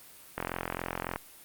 click train, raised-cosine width 0.5 ms, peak -16 dBFS, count 35, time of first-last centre 0.38-1.16 s, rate 43.6 Hz, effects white hiss -52 dBFS RMS until 1.44 s + Opus 32 kbps

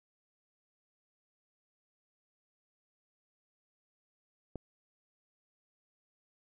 click, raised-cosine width 2 ms, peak -26 dBFS, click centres 4.557 s, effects none

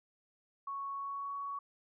sine tone with pitch glide, 1108.7 to 1120.9 Hz, C#6 to C#6, 0 to +19 cents, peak -37 dBFS, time 0.67-1.59 s, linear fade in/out 5 ms, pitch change +19 cents, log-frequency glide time 0.93-1.34 s, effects none

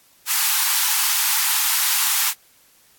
white high-pass noise, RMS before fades -19 dBFS, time 0.26-2.34 s, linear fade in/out 50 ms, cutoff 790 Hz, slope 96 dB/octave, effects white hiss -55 dBFS RMS until 2.98 s + AAC 64 kbps

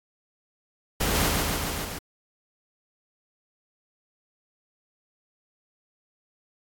pink noise with echo, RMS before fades -25 dBFS, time 1-1.29 s, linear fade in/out 10 ms, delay 140 ms, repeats 5, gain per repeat -2 dB, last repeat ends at 1.99 s, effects AAC 64 kbps

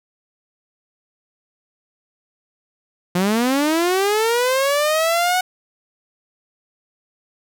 sawtooth linear sweep, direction up, 172.8 to 743 Hz, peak -12 dBFS, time 3.15-5.41 s, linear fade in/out 5 ms, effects none

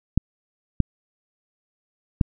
clicks, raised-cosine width 5 ms, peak -4 dBFS, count 3, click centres 0.176 / 0.803 / 2.212 s, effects none

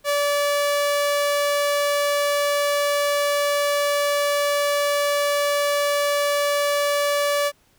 sawtooth tone, 577 Hz, D5, 31 cents flat, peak -15 dBFS, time 0.04-7.52 s, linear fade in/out 50 ms, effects pink hiss -60 dBFS RMS until 7.78 s

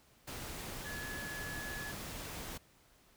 sine tone in noise, 1700 Hz, G#6, 40 cents sharp, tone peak -43 dBFS, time 0.85-1.92 s, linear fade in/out 10 ms, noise pink, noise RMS -44 dBFS, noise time 0.27-2.58 s, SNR -2 dB, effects pink hiss -66 dBFS RMS until 3.16 s

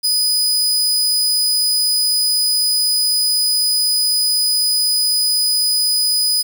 sawtooth tone, 4978 Hz, D#8, in tune, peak -11 dBFS, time 0.03-6.43 s, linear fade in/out 20 ms, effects 7-bit

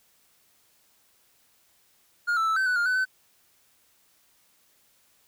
triangle tone with pitch steps, 1421 / 1323 / 1314 / 1539 / 1487 / 1409 / 1503 / 1521 Hz, F6 / E6 / E6 / G6 / F#6 / F6 / F#6 / F#6, +30 / +6 / -6 / -32 / +8 / +15 / +27 / +47 cents, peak -20 dBFS, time 2.27-3.054 s, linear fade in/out 20 ms, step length 98 ms, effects white hiss -64 dBFS RMS until 5.27 s

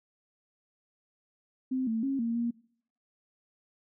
sine tone with pitch steps, 259.4 / 224.3 / 272 / 231.3 / 235.6 Hz, C4 / A3 / C#4 / A#3 / A#3, -15 / +34 / -33 / -13 / +19 cents, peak -27 dBFS, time 1.71-2.51 s, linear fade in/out 10 ms, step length 160 ms, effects noise-tail reverb RT60 0.6 s tail -22 dB re dry

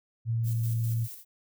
sine tone, 114.9 Hz, A#2, 25 cents flat, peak -25 dBFS, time 0.25-1.08 s, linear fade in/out 50 ms
violet noise with tremolo, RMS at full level -42 dBFS, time 0.43-1.25 s, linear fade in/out 50 ms, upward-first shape square, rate 4.9 Hz, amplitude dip 45%
effects none

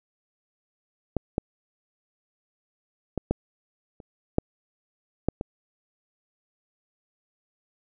clicks, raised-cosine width 2 ms, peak -11 / -10 / -13 / -9 / -30 / -6 / -8 / -16 dBFS, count 8, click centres 1.167 / 1.381 / 3.177 / 3.31 / 4.002 / 4.384 / 5.286 / 5.411 s, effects none

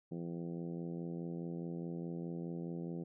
harmonic tone, 84.8 Hz, E2, 50 cents sharp, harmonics 2 / 3 / 4 / 5 / 6 / 7 / 8 / 9, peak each -41 / -47 / -46 / -51 / -53 / -62 / -62 / -63 dBFS, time 0.11-3.04 s, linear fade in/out 10 ms, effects none

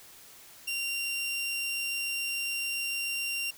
sawtooth tone, 2767 Hz, F7, 17 cents flat, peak -27 dBFS, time 0.67-3.51 s, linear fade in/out 10 ms, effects white hiss -52 dBFS RMS until 3.57 s

